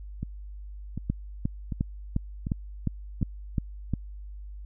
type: two click trains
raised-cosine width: 5 ms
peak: -13 / -19 dBFS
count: 9 / 5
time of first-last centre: 1.1-3.937 / 0.23-3.215 s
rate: 2.82 / 1.34 Hz
effects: added 50 Hz sine -38 dBFS peak until 4.65 s